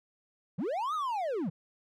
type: linear two-way sweep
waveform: triangle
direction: up then down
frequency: 136.4 to 1295 to 136.4 Hz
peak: -28 dBFS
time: 0.58-1.5 s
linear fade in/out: 10 ms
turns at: 0.94 s
effects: none